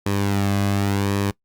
sawtooth tone with flanger, 99.8 Hz, G2, 32 cents sharp, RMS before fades -21 dBFS, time 0.06-1.31 s, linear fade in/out 5 ms, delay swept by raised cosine 1.4 to 2.2 ms, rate 0.9 Hz, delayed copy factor -0.5, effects noise-tail reverb RT60 0.1 s tail -22 dB re dry + Opus 48 kbps

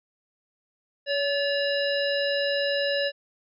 harmonic tone with a mistuned harmonic, 565 Hz, C#5, 33 cents sharp, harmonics 1 / 3 / 5 / 7 / 9, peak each -25 / -30 / -32 / -33 / -35 dBFS, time 1.06-3.12 s, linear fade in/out 50 ms, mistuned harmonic 3, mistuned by +32 cents, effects none

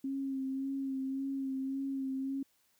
sine tone with vibrato, 269.1 Hz, C4, 49 cents sharp, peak -33 dBFS, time 0.04-2.43 s, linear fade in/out 5 ms, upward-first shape sine, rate 1.8 Hz, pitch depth 25 cents each way, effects white hiss -72 dBFS RMS until 2.79 s

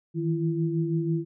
sine tone cluster, 158 / 164.1 / 336.9 Hz, D#3 / E3 / E4, +27 / -8 / +38 cents, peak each -26 / -32 / -28 dBFS, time 0.14-1.25 s, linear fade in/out 50 ms, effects none

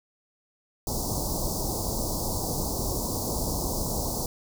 pink band-stop noise, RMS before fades -29 dBFS, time 0.87-4.26 s, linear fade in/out 2 ms, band 1000 to 4600 Hz, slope 48 dB/octave, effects none

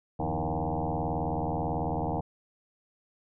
sine tone with frequency modulation, 310 Hz, D#4, 6 cents flat, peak -27 dBFS, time 0.19-2.21 s, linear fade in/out 10 ms, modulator 79.8 Hz, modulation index 7, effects none

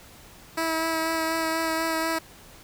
10% pulse tone with vibrato, 324.1 Hz, E4, 29 cents flat, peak -16 dBFS, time 0.57-2.19 s, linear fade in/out 10 ms, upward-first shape sine, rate 4.1 Hz, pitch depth 16 cents each way, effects pink hiss -49 dBFS RMS until 2.63 s

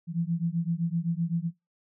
sine beating tone pair, 164.81 / 172.61 Hz, E3 / F3, 0 / -20 cents, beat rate 7.8 Hz, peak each -29 dBFS, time 0.07-1.51 s, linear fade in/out 50 ms, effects noise-tail reverb RT60 0.2 s tail -18 dB re dry

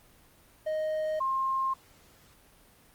triangle / sine tone pair in turn, 622.3 / 1063 Hz, D#5 / C6, 0 / +27 cents, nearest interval major sixth, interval 927 cents, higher second, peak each -26 dBFS, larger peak neither, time 0.66-1.2 / 1.2-1.74 s, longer neither, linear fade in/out 10 ms, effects pink hiss -59 dBFS RMS until 2.94 s + Opus 32 kbps

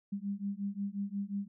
sine beating tone pair, 197.4 / 203 Hz, G3 / G#3, +12 / -39 cents, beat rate 5.6 Hz, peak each -37 / -37 dBFS, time 0.12-1.48 s, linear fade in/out 10 ms, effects none

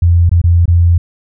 sine tone with dropouts, 85.9 Hz, F2, 28 cents flat, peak -5 dBFS, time 0.02-0.98 s, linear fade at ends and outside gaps 5 ms, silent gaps 0.294-0.314 / 0.416-0.439 / 0.657-0.679 s, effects none

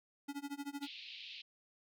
square tone with tremolo, 283.5 Hz, C#4, 39 cents sharp, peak -39 dBFS, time 0.28-0.88 s, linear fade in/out 10 ms, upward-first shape sine, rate 13 Hz, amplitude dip 95%
pink band-pass noise, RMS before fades -50 dBFS, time 0.82-1.42 s, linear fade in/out 10 ms, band 2500 to 4300 Hz, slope 48 dB/octave
effects none

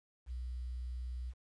sine tone with quantisation, 61.74 Hz, B1, in tune, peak -38 dBFS, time 0.26-1.34 s, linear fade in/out 50 ms, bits 11, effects resampled to 22050 Hz

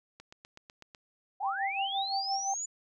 click train, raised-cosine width 0.2 ms, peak -31 dBFS, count 7, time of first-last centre 0.2-0.948 s, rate 8.02 Hz
sine linear sweep, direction up, 721 to 7030 Hz, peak -33 dBFS, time 1.4-2.66 s, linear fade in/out 10 ms
sine tone with tremolo, 784 Hz, G5, in tune, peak -28 dBFS, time 1.43-2.54 s, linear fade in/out 2 ms, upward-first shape sine, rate 5.8 Hz, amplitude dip 75%
effects none

